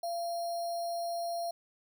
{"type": "tone with sample-and-hold", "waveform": "sine", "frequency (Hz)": 685, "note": "F5", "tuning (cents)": -34, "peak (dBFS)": -32, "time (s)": [0.03, 1.51], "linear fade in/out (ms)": 5, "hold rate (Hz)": 4900, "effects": []}